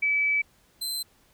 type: tone pair in turn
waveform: sine / sawtooth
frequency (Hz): 2298 / 4086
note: D7 / C8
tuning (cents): -38 / -42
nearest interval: minor seventh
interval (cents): 996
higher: second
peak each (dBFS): -21 / -26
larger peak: first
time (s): 0.02-0.42 / 0.81-1.03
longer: first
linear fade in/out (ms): 10
effects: pink hiss -62 dBFS RMS until 1.33 s